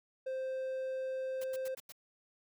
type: tone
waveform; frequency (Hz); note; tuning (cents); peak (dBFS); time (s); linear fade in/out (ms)
triangle; 523.3; C5; 0; -33; 0.26-1.75; 10
type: noise bursts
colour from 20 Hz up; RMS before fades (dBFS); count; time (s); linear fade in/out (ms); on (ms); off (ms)
white; -49; 5; 1.41-1.922; 5; 32; 88
effects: none

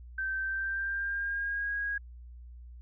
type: tone with pitch glide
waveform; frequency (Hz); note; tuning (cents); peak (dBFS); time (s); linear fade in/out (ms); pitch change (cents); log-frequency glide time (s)
sine; 1553 to 1643.4; G6 to G#6; -17 to -19; -30; 0.18-1.98; 5; +98; 0.4-1.72
effects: added 60 Hz sine -45 dBFS peak until 2.81 s

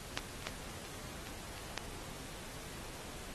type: clicks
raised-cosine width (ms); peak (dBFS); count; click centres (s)
0.2; -15 / -27 / -18 / -29 / -27 / -29 / -17; 7; 0.175 / 0.425 / 0.47 / 0.851 / 1.271 / 1.58 / 1.777
effects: pink hiss -48 dBFS RMS until 3.34 s + AAC 32 kbps

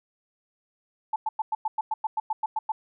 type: tone bursts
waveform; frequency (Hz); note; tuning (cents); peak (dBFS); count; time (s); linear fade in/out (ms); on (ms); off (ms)
sine; 873; A5; -14; -23; 13; 1.13-2.72; 5; 30; 100
effects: none

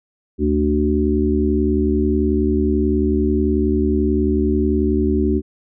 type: harmonic tone with a mistuned harmonic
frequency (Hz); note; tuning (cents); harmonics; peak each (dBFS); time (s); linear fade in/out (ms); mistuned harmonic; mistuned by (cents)
74.8; D2; +32; 1 / 3 / 4 / 5; -20 / -20 / -20 / -20; 0.38-5.42; 50; 4; -21
effects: none

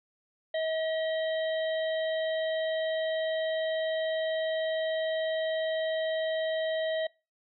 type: harmonic tone with a mistuned harmonic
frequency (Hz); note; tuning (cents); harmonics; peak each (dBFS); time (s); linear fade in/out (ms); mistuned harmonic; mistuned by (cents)
639; D#5; +46; 1 / 3 / 5 / 6; -28 / -38 / -42 / -44; 0.54-7.07; 5; 5; -31
effects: noise-tail reverb RT60 0.3 s tail -24 dB re dry

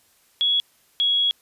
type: tone pair in turn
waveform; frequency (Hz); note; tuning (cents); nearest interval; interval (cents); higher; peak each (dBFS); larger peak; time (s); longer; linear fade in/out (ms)
sine; 3354 / 3331; G#7 / G#7; +16 / +4; unison; 12; first; -17; neither; 0.41-0.6 / 1-1.31; second; 0
effects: white hiss -60 dBFS RMS until 1.41 s + resampled to 32000 Hz

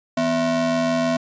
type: ring-modulated tone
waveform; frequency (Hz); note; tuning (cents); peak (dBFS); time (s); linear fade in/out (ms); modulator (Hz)
square; 205.9; G#3; -15; -16; 0.17-1.17; 5; 455
effects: resampled to 16000 Hz

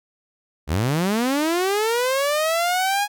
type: linear sweep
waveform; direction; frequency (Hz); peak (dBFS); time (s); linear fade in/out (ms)
sawtooth; up; 65.41 to 833; -15; 0.67-3.08; 50
effects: none

